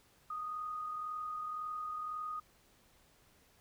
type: tone with amplitude modulation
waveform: sine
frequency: 1240 Hz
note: D#6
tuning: 6 cents flat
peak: -36 dBFS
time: 0.3-2.4 s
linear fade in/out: 5 ms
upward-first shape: sine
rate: 41.9 Hz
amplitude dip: 35%
effects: pink hiss -67 dBFS RMS until 3.6 s